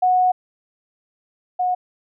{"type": "tone pair in turn", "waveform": "sine", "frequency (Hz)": [734, 728.1], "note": ["F#5", "F#5"], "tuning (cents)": [-14, -28], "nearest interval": "unison", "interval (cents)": 14, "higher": "first", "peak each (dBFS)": [-13, -17], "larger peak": "first", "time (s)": [[0.02, 0.32], [1.59, 1.75]], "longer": "first", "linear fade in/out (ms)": 10, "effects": []}